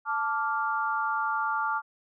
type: chord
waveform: sine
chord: D minor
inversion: second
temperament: equal with one note detuned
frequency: 880 / 1166.5 / 1396.9 Hz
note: A5 / D6 / F6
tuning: 0 / -12 / 0 cents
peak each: -30 dBFS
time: 0.05-1.82 s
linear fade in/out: 50 ms
effects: none